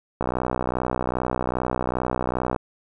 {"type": "click train", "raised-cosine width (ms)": 1, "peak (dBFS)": -9, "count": 148, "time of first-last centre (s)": [0.21, 2.562], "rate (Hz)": 62.5, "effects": []}